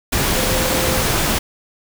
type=tone in noise; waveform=sine; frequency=518 Hz; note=C5; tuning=17 cents flat; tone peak=-23 dBFS; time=0.36-1.03 s; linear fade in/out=10 ms; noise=pink; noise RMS=-18 dBFS; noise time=0.12-1.39 s; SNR=-8 dB; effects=none